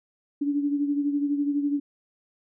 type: beating tone pair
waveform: sine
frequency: 286 / 298 Hz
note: D4 / D4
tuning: -46 / +25 cents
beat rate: 12 Hz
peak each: -23 / -31 dBFS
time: 0.41-1.8 s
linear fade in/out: 10 ms
effects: none